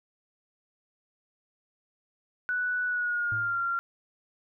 sine tone with pitch glide, 1481 to 1381.8 Hz, F#6 to F6, +1 to -19 cents, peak -26 dBFS, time 2.49-3.79 s, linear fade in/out 0 ms, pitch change -120 cents, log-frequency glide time 2.86-3.58 s
triangle tone with exponential decay, 110 Hz, A2, in tune, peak -31 dBFS, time 3.32-3.78 s, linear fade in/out 0 ms, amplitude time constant 100 ms
effects none

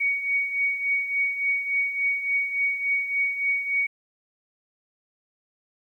sine tone with tremolo, 2242 Hz, C#7, 19 cents sharp, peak -19 dBFS, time 0-3.87 s, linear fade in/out 10 ms, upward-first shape triangle, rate 3.5 Hz, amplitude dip 70%, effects 10-bit

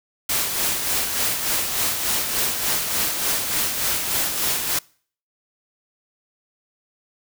white noise with tremolo, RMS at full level -21 dBFS, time 0.29-4.79 s, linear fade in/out 5 ms, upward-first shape sine, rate 3.4 Hz, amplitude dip 45%, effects noise-tail reverb RT60 0.5 s tail -25 dB re dry

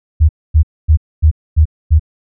sine tone bursts, 77.8 Hz, D#2, in tune, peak -4 dBFS, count 6, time 0.2-1.996 s, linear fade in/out 20 ms, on 91 ms, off 250 ms, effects none

